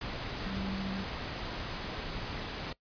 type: tone in noise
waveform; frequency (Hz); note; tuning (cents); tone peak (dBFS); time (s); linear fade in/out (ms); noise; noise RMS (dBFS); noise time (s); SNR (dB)
sine; 192.9; G3; -28; -35; 0.46-1.04; 5; pink; -38; 0.01-2.73; 0
effects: noise-tail reverb RT60 0.1 s tail -20 dB re dry + resampled to 11025 Hz